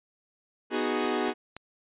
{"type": "chord", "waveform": "sawtooth", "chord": "G# minor seventh", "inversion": "first", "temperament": "equal", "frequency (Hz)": [246.9, 311.1, 370, 415.3], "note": ["B3", "D#4", "F#4", "G#4"], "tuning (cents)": [0, 0, 0, 0], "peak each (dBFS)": [-28, -29, -27, -27], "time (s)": [0.7, 1.34], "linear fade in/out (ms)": 50}
{"type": "clicks", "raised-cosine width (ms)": 0.3, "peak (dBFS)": -24, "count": 3, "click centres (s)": [1.046, 1.284, 1.566]}
{"effects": ["resampled to 8000 Hz"]}